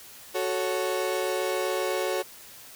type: chord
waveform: 35% pulse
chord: F# minor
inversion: none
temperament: equal with one note detuned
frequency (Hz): 370 / 437.7 / 554.4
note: F#4 / A4 / C#5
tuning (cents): 0 / -9 / 0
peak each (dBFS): -28 / -30 / -28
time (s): 0.34-2.23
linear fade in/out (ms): 20
effects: white hiss -47 dBFS RMS until 2.75 s